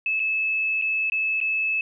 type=tone with dropouts; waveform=sine; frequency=2605 Hz; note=E7; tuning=21 cents flat; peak=-21 dBFS; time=0.06-1.81 s; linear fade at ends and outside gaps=2 ms; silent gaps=0.196-0.2 / 0.815-0.821 / 1.099-1.12 / 1.403-1.412 s; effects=none